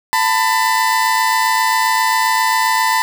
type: tone pair together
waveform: 30% pulse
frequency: 892.5 / 1000 Hz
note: A5 / B5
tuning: +24 / +21 cents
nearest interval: major second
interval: 197 cents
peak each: -13 dBFS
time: 0.13-3.02 s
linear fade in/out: 0 ms
effects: none